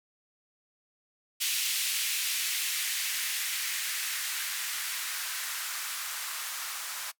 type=noise with band-pass filter sweep; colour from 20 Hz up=violet; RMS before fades=-33 dBFS; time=1.4-7.12 s; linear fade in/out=20 ms; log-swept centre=2700 to 1100 Hz; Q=1.5; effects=noise-tail reverb RT60 0.1 s tail -21 dB re dry